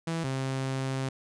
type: tone pair in turn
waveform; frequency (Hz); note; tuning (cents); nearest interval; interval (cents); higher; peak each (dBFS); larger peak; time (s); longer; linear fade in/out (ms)
sawtooth; 164.81 / 133.07; E3 / C3; 0 / +30; major third; 370; first; -25; neither; 0.07-0.24 / 0.24-1.09; second; 5
effects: resampled to 22050 Hz